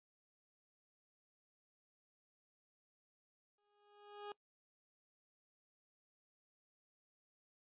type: tone with exponential growth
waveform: 20% pulse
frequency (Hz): 412.2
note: G#4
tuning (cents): -13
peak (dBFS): -39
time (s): 3.58-4.32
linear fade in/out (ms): 2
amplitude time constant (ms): 160
effects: noise-tail reverb RT60 0.1 s tail -21 dB re dry + resampled to 8000 Hz